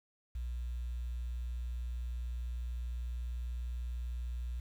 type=tone; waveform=sine; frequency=60.1 Hz; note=B1; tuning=46 cents flat; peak=-34 dBFS; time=0.35-4.6 s; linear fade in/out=5 ms; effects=tanh soft clip ceiling -33 dBFS + 10-bit